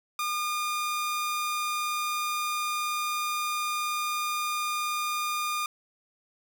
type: tone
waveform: sawtooth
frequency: 1213 Hz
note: D#6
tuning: 44 cents flat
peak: -24 dBFS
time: 0.19-5.66 s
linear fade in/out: 2 ms
effects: none